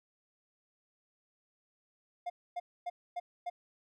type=tone bursts; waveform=triangle; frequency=707 Hz; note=F5; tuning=21 cents sharp; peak=-32 dBFS; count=5; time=2.26-3.5 s; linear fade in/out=10 ms; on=40 ms; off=260 ms; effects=none